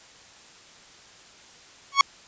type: tone with exponential growth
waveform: sawtooth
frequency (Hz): 1108.7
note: C#6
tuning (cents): 0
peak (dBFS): -5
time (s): 1.92-2.01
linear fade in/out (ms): 2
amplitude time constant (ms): 19
effects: white hiss -50 dBFS RMS until 2.27 s + resampled to 16000 Hz